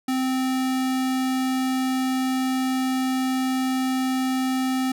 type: tone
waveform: square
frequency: 259.9 Hz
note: C4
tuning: 11 cents flat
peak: -22 dBFS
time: 0.08-4.92 s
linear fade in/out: 5 ms
effects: none